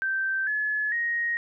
sine tone with pitch steps, 1559 / 1710 / 1875.5 Hz, G6 / A6 / A#6, -10 / -50 / +10 cents, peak -24 dBFS, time 0.02-1.37 s, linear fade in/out 0 ms, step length 450 ms, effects none

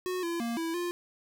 square tone with pitch steps, 366.1 / 339.4 / 233.4 / 329.2 / 350.2 Hz, F#4 / F4 / A#3 / E4 / F4, -18 / -49 / +2 / -2 / +5 cents, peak -31 dBFS, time 0.06-0.91 s, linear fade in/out 0 ms, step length 170 ms, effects none

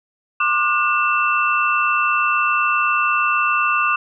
sine tone cluster, 1074 / 1194 / 1446 / 2673 Hz, C6 / D6 / F#6 / E7, +45 / +28 / -40 / +23 cents, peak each -26 / -18 / -22 / -20 dBFS, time 0.4-3.96 s, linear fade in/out 5 ms, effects none

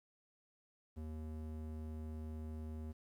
square tone with band-pass filter, 77.78 Hz, D#2, in tune, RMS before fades -45 dBFS, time 0.96-2.93 s, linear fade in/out 20 ms, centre 170 Hz, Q 0.73, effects 12-bit

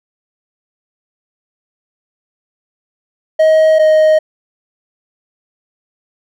triangle tone pair in turn, 631 / 623.8 Hz, D#5 / D#5, +24 / +4 cents, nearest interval unison, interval 20 cents, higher first, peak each -4 dBFS, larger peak neither, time 3.39-3.79 / 3.79-4.19 s, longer neither, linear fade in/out 10 ms, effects none

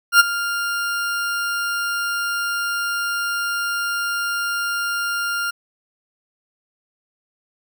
40% pulse tone with ADSR envelope, 1400 Hz, F6, 4 cents sharp, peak -5 dBFS, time 0.12-5.51 s, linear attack 79 ms, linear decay 20 ms, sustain -15 dB, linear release 11 ms, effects none

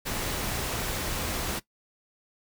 pink noise, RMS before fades -31 dBFS, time 0.05-1.6 s, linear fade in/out 20 ms, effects noise-tail reverb RT60 0.1 s tail -18 dB re dry

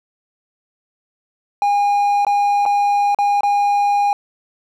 triangle tone with dropouts, 814 Hz, G#5, 35 cents flat, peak -11 dBFS, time 1.62-4.13 s, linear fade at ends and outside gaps 1 ms, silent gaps 2.249-2.267 / 2.654-2.661 / 3.147-3.187 / 3.408-3.433 s, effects none

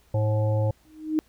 harmonic tone, 107.4 Hz, A2, 41 cents flat, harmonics 1 / 3 / 5 / 7 / 8, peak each -21 / -37 / -28 / -41 / -38 dBFS, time 0.14-0.71 s, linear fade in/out 5 ms
sine tone with exponential growth, 311.1 Hz, D#4, in tune, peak -17 dBFS, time 0.85-1.19 s, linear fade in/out 0 ms, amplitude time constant 73 ms
effects added 60 Hz sine -62 dBFS peak until 1.28 s + pink hiss -62 dBFS RMS until 1.28 s

